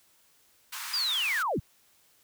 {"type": "high-pass noise", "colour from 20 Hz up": "pink", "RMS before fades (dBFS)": -38, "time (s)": [0.72, 1.43], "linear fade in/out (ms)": 10, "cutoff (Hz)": 960, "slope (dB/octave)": 48}
{"type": "linear sweep", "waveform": "sine", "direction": "down", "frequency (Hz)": [4978, 46.27], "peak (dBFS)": -26, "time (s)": [0.93, 1.6], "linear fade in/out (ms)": 10}
{"effects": ["white hiss -64 dBFS RMS until 2.23 s"]}